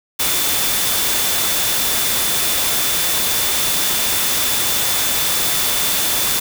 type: tone in noise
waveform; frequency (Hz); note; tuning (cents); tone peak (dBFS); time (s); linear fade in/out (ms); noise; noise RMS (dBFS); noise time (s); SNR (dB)
sine; 3520; A7; 0; -26; 0.19-6.4; 10; white; -18; 0.19-6.4; -11
effects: none